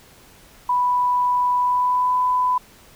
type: tone with pitch glide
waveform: sine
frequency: 987.8 to 1000.4 Hz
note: B5 to B5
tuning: 0 to +22 cents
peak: -16 dBFS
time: 0.69-2.58 s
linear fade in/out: 5 ms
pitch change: +22 cents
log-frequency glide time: 1.59-2.16 s
effects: pink hiss -49 dBFS RMS until 2.95 s